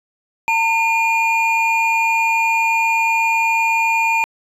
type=tone pair together; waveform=triangle; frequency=905.7 / 2418 Hz; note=A5 / D7; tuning=+50 / +50 cents; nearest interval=octave + perfect fourth; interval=1700 cents; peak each=-15 dBFS; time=0.48-4.24 s; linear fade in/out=0 ms; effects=resampled to 32000 Hz